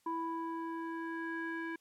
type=tone with low-pass filter sweep; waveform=square; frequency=329.6 Hz; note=E4; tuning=in tune; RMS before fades=-39 dBFS; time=0.06-1.76 s; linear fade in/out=5 ms; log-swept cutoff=1000 to 1900 Hz; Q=4.9; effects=white hiss -73 dBFS RMS until 1.8 s + low-pass 12000 Hz 12 dB/octave